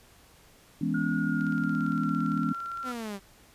sine chord, C# minor seventh, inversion first, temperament equal with one note detuned, 164.81 / 207.7 / 246.9 / 281.5 Hz, E3 / G#3 / B3 / C#4, 0 / 0 / 0 / +27 cents, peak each -31 dBFS, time 0.81-2.53 s, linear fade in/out 5 ms
sine tone with pitch glide, 1438 to 1367.5 Hz, F#6 to F6, -50 to -37 cents, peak -33 dBFS, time 0.94-2.92 s, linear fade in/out 5 ms, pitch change -87 cents, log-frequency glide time 1.18-2.05 s
click train, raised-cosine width 0.2 ms, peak -32 dBFS, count 30, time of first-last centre 1.41-3.058 s, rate 17.6 Hz
sawtooth linear sweep, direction down, 260.7 to 190.7 Hz, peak -30 dBFS, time 2.83-3.2 s, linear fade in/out 50 ms
effects pink hiss -57 dBFS RMS until 3.54 s + resampled to 32000 Hz

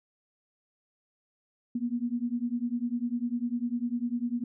sine beating tone pair, 234.9 / 244.9 Hz, A#3 / B3, +13 / -14 cents, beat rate 10 Hz, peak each -31 dBFS, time 1.75-4.44 s, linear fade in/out 5 ms, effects none

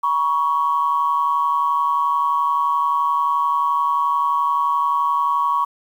sine tone pair together, 964.5 / 1116 Hz, B5 / C#6, -41 / +11 cents, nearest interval minor third, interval 252 cents, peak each -20 / -17 dBFS, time 0.03-5.65 s, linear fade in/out 10 ms, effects tanh soft clip ceiling -8 dBFS + 8-bit

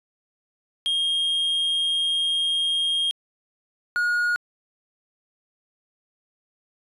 triangle tone pair in turn, 3235 / 1441 Hz, G#7 / F#6, -46 / -46 cents, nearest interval octave + major second, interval 1400 cents, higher first, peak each -19 / -18 dBFS, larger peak second, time 0.86-3.11 / 3.96-4.36 s, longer first, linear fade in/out 0 ms, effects resampled to 32000 Hz

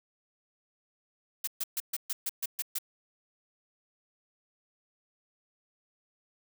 blue noise bursts, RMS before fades -32 dBFS, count 9, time 1.44-2.786 s, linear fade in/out 5 ms, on 34 ms, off 130 ms, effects none

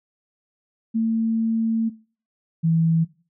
sine tone pair in turn, 225.2 / 163.58 Hz, A3 / E3, +40 / -13 cents, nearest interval tritone, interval 553 cents, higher first, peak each -18 / -16 dBFS, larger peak second, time 0.94-1.9 / 2.63-3.05 s, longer first, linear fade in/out 20 ms, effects noise-tail reverb RT60 0.4 s tail -20 dB re dry

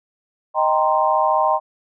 sine chord, C minor seventh, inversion first, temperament equal, 622.3 / 784 / 932.3 / 1046.5 Hz, Eb5 / G5 / Bb5 / C6, 0 / 0 / 0 / 0 cents, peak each -20 dBFS, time 0.54-1.6 s, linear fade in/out 50 ms, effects none

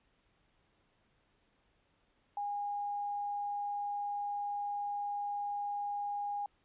sine tone, 817 Hz, G#5, 29 cents flat, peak -34 dBFS, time 2.37-6.46 s, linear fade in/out 2 ms, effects pink hiss -73 dBFS RMS until 6.64 s + resampled to 8000 Hz

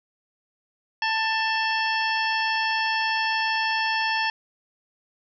harmonic tone with a mistuned harmonic, 887 Hz, A5, 14 cents sharp, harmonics 1 / 2 / 3 / 4 / 5 / 6, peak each -26 / -26 / -29 / -34 / -36 / -33 dBFS, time 1.02-4.3 s, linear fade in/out 2 ms, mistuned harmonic 4, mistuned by -130 cents, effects none

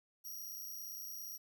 5% pulse tone with amplitude modulation, 5710 Hz, F8, 37 cents sharp, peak -36 dBFS, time 0.24-1.38 s, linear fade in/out 20 ms, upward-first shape sine, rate 97.5 Hz, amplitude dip 50%, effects 12-bit

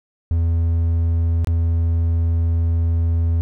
triangle tone with dropouts, 83.3 Hz, E2, 19 cents sharp, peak -13 dBFS, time 0.31-3.41 s, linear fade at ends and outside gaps 0 ms, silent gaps 1.446-1.472 s, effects none

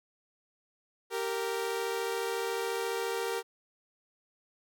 sawtooth tone pair together, 390 / 464.2 Hz, G4 / A#4, -9 / -7 cents, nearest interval minor third, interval 302 cents, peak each -31 / -29 dBFS, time 1.1-3.43 s, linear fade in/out 50 ms, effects none

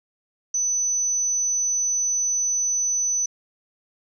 sine tone, 6000 Hz, F#8, 23 cents sharp, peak -20 dBFS, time 0.54-3.26 s, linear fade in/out 5 ms, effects none

